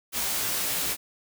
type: noise with comb filter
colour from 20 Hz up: white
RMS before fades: -28 dBFS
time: 0.12-0.97 s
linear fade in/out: 50 ms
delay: 17 ms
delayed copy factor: +0.95
effects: none